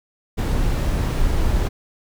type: noise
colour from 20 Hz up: brown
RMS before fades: -19 dBFS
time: 0.37-1.69 s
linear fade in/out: 20 ms
effects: none